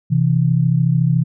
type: tone pair together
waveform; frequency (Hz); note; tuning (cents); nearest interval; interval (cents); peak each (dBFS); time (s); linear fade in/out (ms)
sine; 130 / 163.79; C3 / E3; -11 / -11; major third; 400; -15; 0.1-1.24; 20
effects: none